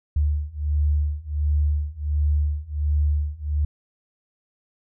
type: beating tone pair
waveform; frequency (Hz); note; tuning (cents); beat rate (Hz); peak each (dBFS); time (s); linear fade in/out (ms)
sine; 73.42 / 74.82; D2 / D2; 0 / +33; 1.4; -23 / -22; 0.16-3.65; 5
effects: none